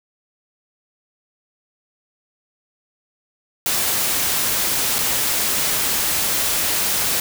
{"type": "noise with dropouts", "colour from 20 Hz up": "white", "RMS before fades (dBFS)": -20, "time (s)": [3.66, 7.2], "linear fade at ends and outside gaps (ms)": 1, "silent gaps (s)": [4.984, 4.988], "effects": []}